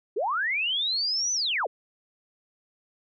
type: linear two-way sweep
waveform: sine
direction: up then down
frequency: 349.2 to 6100 to 349.2 Hz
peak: -24 dBFS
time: 0.16-1.67 s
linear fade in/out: 10 ms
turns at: 1.33 s
effects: none